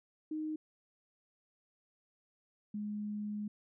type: tone pair in turn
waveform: sine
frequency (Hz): 310 / 208.9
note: D#4 / G#3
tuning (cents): -6 / +10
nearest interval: perfect fifth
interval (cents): 684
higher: first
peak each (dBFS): -35 / -36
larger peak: first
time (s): 0.31-0.56 / 2.74-3.48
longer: second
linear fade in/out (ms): 5
effects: none